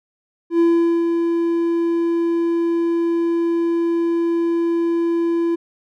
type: tone with ADSR envelope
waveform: triangle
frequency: 337.2 Hz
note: E4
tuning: 39 cents sharp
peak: -9 dBFS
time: 0.5-5.56 s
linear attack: 95 ms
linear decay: 440 ms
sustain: -5 dB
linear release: 16 ms
effects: none